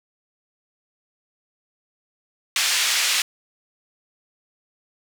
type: band-pass noise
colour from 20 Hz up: pink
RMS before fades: -21 dBFS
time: 2.56-3.22 s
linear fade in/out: 2 ms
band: 2300 to 7500 Hz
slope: 12 dB/octave
effects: none